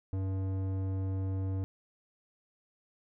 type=tone with low-pass filter; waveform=square; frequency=95.5 Hz; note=G2; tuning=45 cents flat; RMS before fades=-33 dBFS; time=0.13-1.64 s; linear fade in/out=0 ms; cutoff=540 Hz; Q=0.56; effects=none